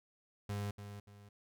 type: tone with echo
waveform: 35% pulse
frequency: 101.9 Hz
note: G#2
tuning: 32 cents flat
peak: -35 dBFS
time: 0.49-0.71 s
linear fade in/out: 5 ms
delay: 290 ms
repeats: 2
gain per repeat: -9 dB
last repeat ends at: 1.29 s
effects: none